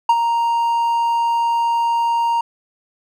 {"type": "tone with ADSR envelope", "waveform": "triangle", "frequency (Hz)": 932.3, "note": "A#5", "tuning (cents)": 0, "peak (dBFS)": -6, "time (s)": [0.09, 2.41], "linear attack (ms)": 5, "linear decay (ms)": 50, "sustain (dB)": -7, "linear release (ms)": 4, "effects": []}